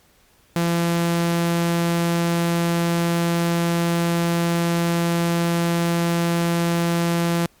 sawtooth tone, 170 Hz, F3, 46 cents flat, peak -14 dBFS, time 0.56-7.46 s, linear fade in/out 0 ms, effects pink hiss -57 dBFS RMS until 7.6 s + MP3 96 kbps

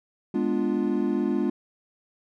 triangle chord, G# diminished seventh, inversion none, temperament equal, 207.7 / 246.9 / 293.7 / 349.2 Hz, G#3 / B3 / D4 / F4, 0 / 0 / 0 / 0 cents, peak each -26 dBFS, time 0.34-1.5 s, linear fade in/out 5 ms, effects none

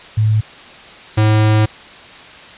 sine / square tone pair in turn, 108.2 / 107.81 Hz, A2 / A2, -29 / -35 cents, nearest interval unison, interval 6 cents, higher first, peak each -10 dBFS, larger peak neither, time 0.17-0.41 / 1.17-1.66 s, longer second, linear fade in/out 10 ms, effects white hiss -37 dBFS RMS until 2.57 s + resampled to 8000 Hz

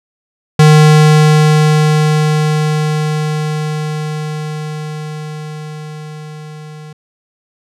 square tone with level ramp, 153 Hz, D#3, 29 cents flat, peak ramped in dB -3 to -30 dBFS, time 0.59-6.93 s, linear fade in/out 5 ms, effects low-pass 9000 Hz 12 dB/octave

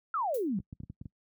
sine exponential sweep, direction down, 1392 to 174.61 Hz, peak -28 dBFS, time 0.14-0.59 s, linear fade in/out 2 ms
violet noise with exponential decay, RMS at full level -39 dBFS, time 0.34-0.49 s, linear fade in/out 5 ms, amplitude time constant 31 ms
clicks, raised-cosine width 5 ms, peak -28 dBFS, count 7, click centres 0.601 / 0.728 / 0.803 / 0.835 / 0.9 / 1.014 / 1.057 s
effects noise-tail reverb RT60 0.1 s tail -24 dB re dry + high-pass 80 Hz 12 dB/octave

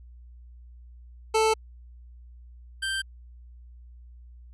25% pulse tone pair in turn, 440 / 1568 Hz, A4 / G6, 0 / 0 cents, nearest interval octave + minor seventh, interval 2200 cents, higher second, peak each -16 / -23 dBFS, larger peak first, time 1.34-1.54 / 2.82-3.02 s, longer neither, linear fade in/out 10 ms, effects added 60 Hz sine -45 dBFS peak until 4.53 s + resampled to 24000 Hz

